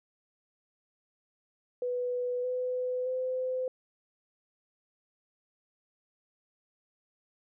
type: tone with pitch steps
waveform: sine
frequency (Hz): 493.9 / 502.8 / 511.9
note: B4 / B4 / C5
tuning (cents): 0 / +31 / -38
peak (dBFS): -29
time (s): 1.82-3.68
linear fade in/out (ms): 2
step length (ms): 620
effects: none